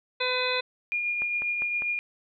harmonic tone, 504 Hz, B4, 35 cents sharp, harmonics 1 / 2 / 3 / 4 / 5 / 7 / 8, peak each -30 / -33 / -35 / -35 / -30 / -34 / -32 dBFS, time 0.2-0.61 s, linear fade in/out 10 ms
sine tone with tremolo, 2422 Hz, D#7, 47 cents flat, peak -24 dBFS, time 0.92-1.99 s, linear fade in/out 0 ms, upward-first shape triangle, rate 7.4 Hz, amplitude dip 35%
click train, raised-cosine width 0.5 ms, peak -24 dBFS, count 4, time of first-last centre 1.22-1.821 s, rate 4.99 Hz
effects none

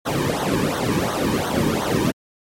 brown noise with flanger, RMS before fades -20 dBFS, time 0.05-2.12 s, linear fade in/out 20 ms, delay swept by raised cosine 0.4 to 1.5 ms, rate 2.8 Hz, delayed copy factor -0.9, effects high-pass 100 Hz 12 dB/octave + MP3 64 kbps

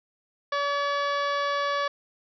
harmonic tone with a mistuned harmonic, 570 Hz, C#5, 48 cents sharp, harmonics 1 / 2 / 3 / 4 / 5 / 6 / 7 / 8 / 9 / 10, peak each -29 / -27 / -32 / -40 / -44 / -38 / -45 / -42 / -49 / -51 dBFS, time 0.52-1.88 s, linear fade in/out 5 ms, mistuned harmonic 7, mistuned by -27 cents, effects none

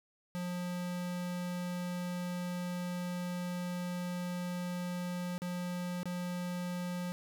square tone with dropouts, 178 Hz, F3, 33 cents sharp, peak -36 dBFS, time 0.35-7.12 s, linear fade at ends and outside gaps 0 ms, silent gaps 5.38-5.419 / 6.031-6.056 s, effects none

